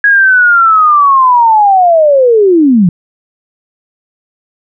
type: linear sweep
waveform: sine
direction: down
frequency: 1665 to 163.6 Hz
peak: -3 dBFS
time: 0.04-2.89 s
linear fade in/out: 2 ms
effects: none